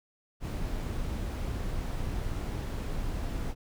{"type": "noise", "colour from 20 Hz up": "brown", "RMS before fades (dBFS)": -33, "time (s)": [0.4, 3.55], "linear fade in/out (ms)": 50, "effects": []}